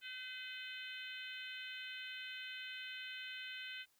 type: harmonic tone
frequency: 510 Hz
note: C5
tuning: 44 cents flat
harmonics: 3 / 4 / 5 / 6 / 7 / 8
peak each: -50 / -53 / -51 / -50 / -55 / -60 dBFS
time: 0.01-3.86 s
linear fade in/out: 50 ms
effects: white hiss -75 dBFS RMS until 3.99 s